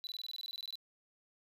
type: tone bursts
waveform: triangle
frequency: 3974 Hz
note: B7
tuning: 10 cents sharp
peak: -39 dBFS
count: 15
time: 0.04-0.755 s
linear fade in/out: 0 ms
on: 29 ms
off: 20 ms
effects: none